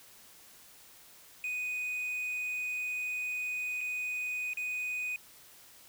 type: tone with dropouts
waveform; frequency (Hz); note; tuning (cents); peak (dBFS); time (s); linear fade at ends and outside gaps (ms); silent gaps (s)
triangle; 2489; D#7; 0; -31; 1.44-5.16; 1; 3.808-3.812 / 4.534-4.572
effects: white hiss -56 dBFS RMS until 5.88 s